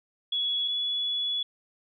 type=tone pair in turn; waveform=sine; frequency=3372 / 3403 Hz; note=G#7 / G#7; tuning=+26 / +41 cents; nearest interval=unison; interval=15 cents; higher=second; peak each=-25 / -26 dBFS; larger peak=first; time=0.32-0.68 / 0.68-1.43 s; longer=second; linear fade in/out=5 ms; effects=none